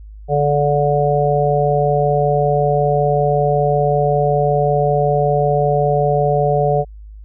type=harmonic tone; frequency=145.3 Hz; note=D3; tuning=18 cents flat; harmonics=1 / 3 / 4 / 5; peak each=-18 / -18 / -18 / -18 dBFS; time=0.28-6.85 s; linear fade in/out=50 ms; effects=added 52 Hz sine -33 dBFS peak until 7.24 s